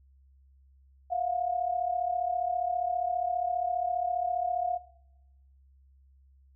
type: tone pair together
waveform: sine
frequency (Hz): 684.1 / 719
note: F5 / F#5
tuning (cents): -36 / -50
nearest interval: minor second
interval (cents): 86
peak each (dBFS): -32 / -29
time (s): 1.1-4.78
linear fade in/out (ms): 20
effects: noise-tail reverb RT60 0.9 s tail -20 dB re dry + added 67 Hz sine -57 dBFS peak until 6.55 s